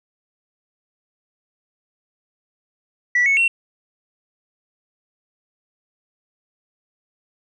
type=tone with pitch steps; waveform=sine; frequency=1956 / 2206 / 2724 Hz; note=B6 / C#7 / F7; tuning=-17 / -9 / -44 cents; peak=-12 dBFS; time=3.15-3.48 s; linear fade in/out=5 ms; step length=110 ms; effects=tanh soft clip ceiling -11 dBFS